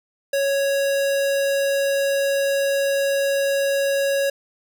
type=tone; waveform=square; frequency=554 Hz; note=C#5; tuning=1 cent flat; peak=-19 dBFS; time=0.33-4.3 s; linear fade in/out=5 ms; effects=none